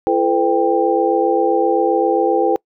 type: tone cluster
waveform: sine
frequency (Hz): 338.4 / 437.4 / 505 / 790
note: E4 / A4 / B4 / G5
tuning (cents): +45 / -10 / +39 / +13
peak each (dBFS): -18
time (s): 0.07-2.56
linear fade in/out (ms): 0
effects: noise-tail reverb RT60 0.1 s tail -26 dB re dry